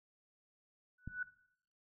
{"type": "tone with exponential growth", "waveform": "sine", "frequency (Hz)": 1484, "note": "F#6", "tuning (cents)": 5, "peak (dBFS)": -33, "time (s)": [0.98, 1.23], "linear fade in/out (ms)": 5, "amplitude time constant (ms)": 54}
{"type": "click", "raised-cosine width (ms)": 5, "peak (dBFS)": -31, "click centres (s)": 1.076}
{"effects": ["noise-tail reverb RT60 0.7 s tail -18 dB re dry"]}